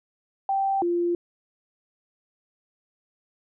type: tone pair in turn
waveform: sine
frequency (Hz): 781 / 346.7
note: G5 / F4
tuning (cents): -7 / -13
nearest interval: octave + major second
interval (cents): 1406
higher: first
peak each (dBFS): -21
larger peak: neither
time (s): 0.49-0.82 / 0.82-1.15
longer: neither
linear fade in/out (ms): 2
effects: none